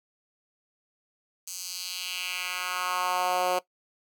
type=tone with high-pass filter sweep; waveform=10% pulse; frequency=181.4 Hz; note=F#3; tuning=34 cents flat; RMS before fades=-30 dBFS; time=1.47-3.59 s; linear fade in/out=5 ms; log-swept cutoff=6600 to 510 Hz; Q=1.9; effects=noise-tail reverb RT60 0.1 s tail -18 dB re dry